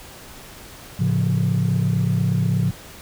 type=chord; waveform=sine; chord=A augmented; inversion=none; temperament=equal; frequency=110 / 138.59 / 174.61 Hz; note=A2 / C#3 / E#3; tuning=0 / 0 / 0 cents; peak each=-20 dBFS; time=0.99-2.71 s; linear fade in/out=10 ms; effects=tanh soft clip ceiling -12 dBFS + pink hiss -41 dBFS RMS until 3.01 s